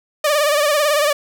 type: tone with vibrato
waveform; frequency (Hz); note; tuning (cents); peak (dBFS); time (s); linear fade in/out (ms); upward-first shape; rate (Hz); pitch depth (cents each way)
sawtooth; 592; D5; +14; -10; 0.24-1.13; 5; sine; 18; 72
effects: none